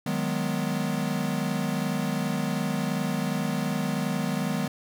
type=chord; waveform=square; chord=G# minor seventh; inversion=second; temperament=equal; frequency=155.56 / 185 / 207.7 / 246.9 Hz; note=D#3 / F#3 / G#3 / B3; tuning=0 / 0 / 0 / 0 cents; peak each=-32 dBFS; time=0.06-4.68 s; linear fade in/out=5 ms; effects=none